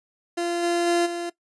30% pulse tone with level steps, 344.6 Hz, F4, 23 cents flat, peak -21 / -18 / -16 / -25 dBFS, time 0.37-1.3 s, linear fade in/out 10 ms, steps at 0.62 / 0.86 / 1.05 s, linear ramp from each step 20 ms, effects noise-tail reverb RT60 0.1 s tail -19 dB re dry + resampled to 24000 Hz

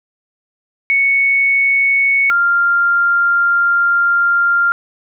sine tone pair in turn, 2217 / 1393.6 Hz, C#7 / F6, 0 / -4 cents, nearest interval minor sixth, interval 804 cents, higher first, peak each -10 dBFS, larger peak neither, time 0.9-2.3 / 2.3-4.72 s, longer second, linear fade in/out 0 ms, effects none

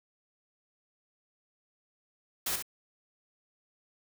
white noise with echo, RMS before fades -32 dBFS, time 2.46-2.56 s, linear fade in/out 5 ms, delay 65 ms, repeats 1, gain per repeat -6 dB, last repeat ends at 2.625 s, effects none

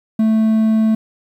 triangle tone, 220 Hz, A3, in tune, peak -9 dBFS, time 0.19-0.95 s, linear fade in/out 5 ms, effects 8-bit

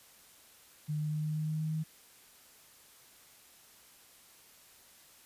sine tone with pitch steps, 151.2 / 152.08 / 152.96 / 153.84 / 154.73 / 155.63 / 156.53 / 157.44 Hz, D#3 / D#3 / D#3 / D#3 / D#3 / D#3 / D#3 / D#3, -49 / -39 / -29 / -19 / -9 / +1 / +11 / +21 cents, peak -31 dBFS, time 0.88-1.84 s, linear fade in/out 20 ms, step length 120 ms, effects white hiss -59 dBFS RMS until 5.25 s + resampled to 32000 Hz

